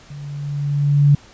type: tone with level ramp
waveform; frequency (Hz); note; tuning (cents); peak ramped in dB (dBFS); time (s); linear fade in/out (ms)
sine; 143.7; D3; -37; -31 to -7; 0.1-1.15; 5
effects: pink hiss -46 dBFS RMS until 1.33 s + resampled to 16000 Hz